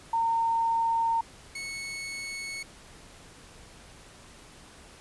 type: tone pair in turn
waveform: sine / sawtooth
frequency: 915 / 2205 Hz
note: A#5 / C#7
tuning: -32 / -10 cents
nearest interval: octave + minor third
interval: 1522 cents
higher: second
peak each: -23 / -31 dBFS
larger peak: first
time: 0.13-1.21 / 1.55-2.63 s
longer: neither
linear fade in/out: 5 ms
effects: pink hiss -51 dBFS RMS until 5 s + resampled to 24000 Hz